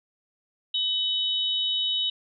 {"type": "tone pair together", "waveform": "sine", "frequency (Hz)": [3000, 3780], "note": ["F#7", "A#7"], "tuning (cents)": [23, 23], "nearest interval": "major third", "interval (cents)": 400, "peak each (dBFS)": -26, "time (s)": [0.74, 2.1], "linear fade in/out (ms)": 5, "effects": []}